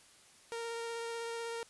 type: tone with vibrato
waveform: sawtooth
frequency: 463.1 Hz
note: A#4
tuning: 11 cents flat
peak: -34 dBFS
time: 0.52-1.63 s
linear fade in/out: 0 ms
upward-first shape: sine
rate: 16 Hz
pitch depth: 10 cents each way
effects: white hiss -61 dBFS RMS until 1.69 s + resampled to 24000 Hz